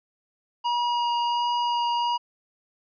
square tone with vibrato, 955 Hz, A#5, 42 cents sharp, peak -23 dBFS, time 0.64-2.18 s, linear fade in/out 20 ms, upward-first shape sine, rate 1.4 Hz, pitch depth 9 cents each way, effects resampled to 11025 Hz

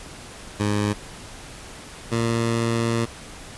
15% pulse tone pair in turn, 103.83 / 115.74 Hz, G#2 / A#2, 0 / -12 cents, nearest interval major second, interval 188 cents, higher second, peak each -14 / -14 dBFS, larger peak neither, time 0.59-0.94 / 2.11-3.06 s, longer second, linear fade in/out 20 ms, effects pink hiss -40 dBFS RMS until 3.57 s + resampled to 24000 Hz

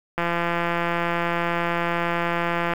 click train, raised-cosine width 0.5 ms, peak -9 dBFS, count 438, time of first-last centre 0.18-2.736 s, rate 171 Hz, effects 7-bit

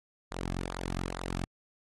sawtooth tone with flanger, 44.77 Hz, F1, 44 cents sharp, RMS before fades -36 dBFS, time 0.31-1.45 s, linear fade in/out 10 ms, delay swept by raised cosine 0.34 to 2.14 ms, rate 2.3 Hz, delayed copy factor -0.7, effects low-pass 11000 Hz 12 dB/octave + AAC 32 kbps

